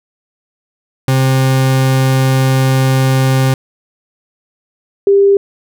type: tone pair in turn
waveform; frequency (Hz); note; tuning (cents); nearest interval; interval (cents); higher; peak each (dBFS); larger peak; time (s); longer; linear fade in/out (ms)
40% pulse / sine; 132.2 / 397.8; C3 / G4; +18 / +25; octave + perfect fifth; 1907; second; -8 / -5; second; 1.08-3.54 / 5.07-5.37; first; 2
effects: none